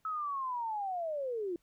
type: linear sweep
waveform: sine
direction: down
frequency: 1300 to 331.7 Hz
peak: -33 dBFS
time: 0.05-1.56 s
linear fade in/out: 2 ms
effects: pink hiss -75 dBFS RMS until 1.62 s